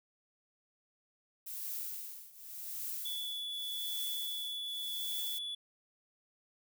violet noise with tremolo, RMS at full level -39 dBFS, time 1.46-5.39 s, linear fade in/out 10 ms, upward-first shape triangle, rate 0.87 Hz, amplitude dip 90%
triangle tone, 3433 Hz, A7, 43 cents flat, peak -36 dBFS, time 3.05-5.55 s, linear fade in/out 5 ms
effects none

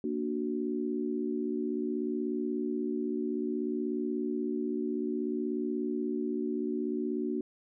sine chord, Bb augmented, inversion none, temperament equal, 233.1 / 293.7 / 370 Hz, Bb3 / D4 / F#4, 0 / 0 / 0 cents, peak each -34 dBFS, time 0.04-7.41 s, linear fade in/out 2 ms, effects none

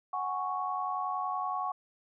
sine chord, F# suspended second, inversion none, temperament equal, 740 / 830.6 / 1108.7 Hz, F#5 / G#5 / C#6, 0 / 0 / 0 cents, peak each -35 / -38 / -33 dBFS, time 0.13-1.72 s, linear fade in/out 5 ms, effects none

